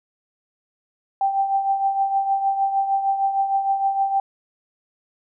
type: tone with tremolo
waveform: sine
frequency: 784 Hz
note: G5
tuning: in tune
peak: -15 dBFS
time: 1.21-4.2 s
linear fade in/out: 2 ms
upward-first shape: triangle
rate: 6.5 Hz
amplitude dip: 65%
effects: none